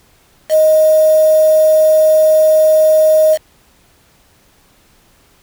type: tone with quantisation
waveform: sine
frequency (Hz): 624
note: D#5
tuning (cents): +5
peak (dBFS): -6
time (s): 0.49-3.38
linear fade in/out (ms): 50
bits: 4
effects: pink hiss -51 dBFS RMS until 5.42 s